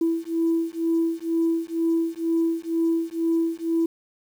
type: beating tone pair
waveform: sine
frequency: 329.6 / 331.7 Hz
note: E4 / E4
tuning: 0 / +11 cents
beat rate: 2.1 Hz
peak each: -23 dBFS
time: 0.01-3.86 s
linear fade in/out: 5 ms
effects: tanh soft clip ceiling -14 dBFS + 8-bit